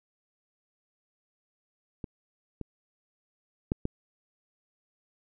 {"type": "clicks", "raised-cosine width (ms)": 3, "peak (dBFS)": [-23, -23, -13, -16], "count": 4, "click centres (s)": [2.042, 2.613, 3.719, 3.854], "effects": []}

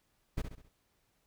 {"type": "noise with echo", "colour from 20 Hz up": "brown", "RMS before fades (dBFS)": -32, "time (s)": [0.37, 0.42], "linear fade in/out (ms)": 10, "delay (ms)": 67, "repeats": 4, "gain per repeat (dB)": -7, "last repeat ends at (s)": 0.688, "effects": ["pink hiss -75 dBFS RMS until 1.26 s"]}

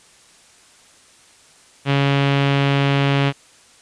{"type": "tone with low-pass filter", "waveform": "sawtooth", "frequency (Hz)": 139.6, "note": "C#3", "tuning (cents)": 13, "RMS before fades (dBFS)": -17, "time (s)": [1.85, 3.33], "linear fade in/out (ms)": 50, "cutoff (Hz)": 3000, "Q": 2.3, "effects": ["white hiss -50 dBFS RMS until 3.81 s", "resampled to 22050 Hz"]}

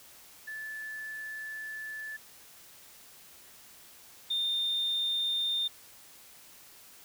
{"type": "tone pair in turn", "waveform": "sine", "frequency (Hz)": [1741, 3624], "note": ["A6", "A#7"], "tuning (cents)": [-19, -50], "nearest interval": "octave + minor second", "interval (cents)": 1269, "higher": "second", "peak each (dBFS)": [-37, -26], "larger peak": "second", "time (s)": [[0.47, 2.17], [4.3, 5.68]], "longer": "first", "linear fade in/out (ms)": 10, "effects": ["tanh soft clip ceiling -25 dBFS", "white hiss -54 dBFS RMS until 7.04 s"]}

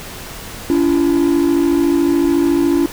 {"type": "tone pair together", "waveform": "triangle", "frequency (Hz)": [284.8, 338.7], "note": ["C#4", "E4"], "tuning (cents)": [47, 47], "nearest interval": "minor third", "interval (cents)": 300, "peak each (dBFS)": -11, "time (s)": [0.7, 2.86], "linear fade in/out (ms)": 0, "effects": ["tanh soft clip ceiling -6 dBFS", "pink hiss -31 dBFS RMS until 2.92 s"]}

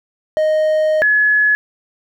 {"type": "tone pair in turn", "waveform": ["triangle", "sine"], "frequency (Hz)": [621, 1699.6], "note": ["D#5", "G#6"], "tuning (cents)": [-3, 40], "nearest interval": "octave + perfect fourth", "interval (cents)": 1743, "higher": "second", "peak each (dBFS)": -10, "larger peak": "neither", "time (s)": [[0.37, 1.02], [1.02, 1.55]], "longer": "first", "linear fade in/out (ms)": 0, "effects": []}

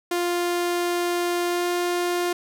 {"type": "tone with pitch glide", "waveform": "sawtooth", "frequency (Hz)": [350, 352.2], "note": ["F4", "F4"], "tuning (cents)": [4, 15], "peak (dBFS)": -18, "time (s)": [0.11, 2.33], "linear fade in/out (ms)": 5, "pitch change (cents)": 11, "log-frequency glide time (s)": [1.47, 1.66], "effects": []}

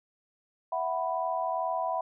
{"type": "chord", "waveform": "sine", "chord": "E suspended second", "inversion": "none", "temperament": "just", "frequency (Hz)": [659.3, 741.7, 988.9], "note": ["E5", "F#5", "B5"], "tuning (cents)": [0, 4, 2], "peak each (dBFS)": -32, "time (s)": [0.72, 2.01], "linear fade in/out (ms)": 5, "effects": []}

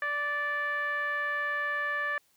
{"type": "tone with low-pass filter", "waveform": "10% pulse", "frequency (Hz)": 584, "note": "D5", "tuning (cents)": -10, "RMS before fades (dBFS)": -31, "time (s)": [0.02, 2.18], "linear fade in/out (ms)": 2, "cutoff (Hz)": 1600, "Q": 8.1, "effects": ["white hiss -68 dBFS RMS until 2.36 s"]}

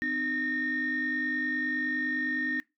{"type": "tone cluster", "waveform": "sine", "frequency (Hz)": [254.9, 304.7, 1836], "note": ["C4", "D#4", "A#6"], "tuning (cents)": [-45, -36, -27], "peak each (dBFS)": [-34, -34, -28], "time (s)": [0.02, 2.6], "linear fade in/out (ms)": 0, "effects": ["noise-tail reverb RT60 0.2 s tail -21 dB re dry", "tanh soft clip ceiling -22 dBFS"]}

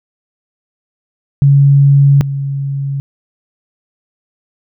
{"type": "tone pair in turn", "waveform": "sine", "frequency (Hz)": [140.1, 138.73], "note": ["C#3", "C#3"], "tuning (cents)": [19, 2], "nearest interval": "unison", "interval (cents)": 17, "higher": "first", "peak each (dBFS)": [-4, -15], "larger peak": "first", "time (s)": [[1.42, 2.21], [2.21, 3]], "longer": "neither", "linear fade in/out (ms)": 0, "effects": []}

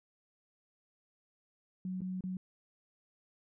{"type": "tone with dropouts", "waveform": "sine", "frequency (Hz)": 185.2, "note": "F#3", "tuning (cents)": 2, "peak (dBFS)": -35, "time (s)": [1.85, 2.37], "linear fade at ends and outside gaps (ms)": 2, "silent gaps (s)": [[2.007, 2.017], [2.208, 2.238]], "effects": []}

